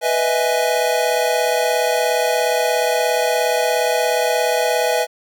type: chord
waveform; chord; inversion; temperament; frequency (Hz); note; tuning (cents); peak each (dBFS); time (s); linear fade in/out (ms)
square; E major seventh; second; equal; 493.9 / 622.3 / 659.3 / 830.6; B4 / D#5 / E5 / G#5; 0 / 0 / 0 / 0; -21 / -23 / -22 / -23; 0.01-5.07; 50
effects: none